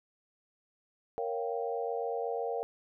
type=chord; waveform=sine; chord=G half-diminished seventh; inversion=first; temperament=equal; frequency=466.2 / 554.4 / 698.5 / 784 Hz; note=Bb4 / Db5 / F5 / G5; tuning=0 / 0 / 0 / 0 cents; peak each=-34 / -39 / -38 / -39 dBFS; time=1.18-2.63 s; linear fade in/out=0 ms; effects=none